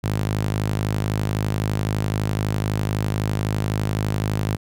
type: tone with high-pass filter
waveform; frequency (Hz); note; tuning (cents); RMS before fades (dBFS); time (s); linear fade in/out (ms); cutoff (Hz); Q
sawtooth; 51.91; G#1; 0; -23; 0.03-4.57; 20; 110; 1.9
effects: none